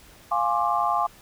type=chord; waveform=sine; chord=D half-diminished seventh; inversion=first; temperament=equal with one note detuned; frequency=698.5 / 830.6 / 1063 / 1174.7 Hz; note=F5 / Ab5 / C6 / D6; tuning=0 / 0 / +27 / 0 cents; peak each=-26 dBFS; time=0.31-1.07 s; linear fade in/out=10 ms; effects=pink hiss -51 dBFS RMS until 1.21 s